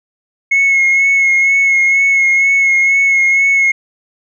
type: tone with vibrato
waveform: sine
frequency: 2178 Hz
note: C#7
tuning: 31 cents flat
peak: -6 dBFS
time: 0.51-3.72 s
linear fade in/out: 10 ms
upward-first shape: sine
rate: 2.1 Hz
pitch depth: 24 cents each way
effects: tanh soft clip ceiling -6 dBFS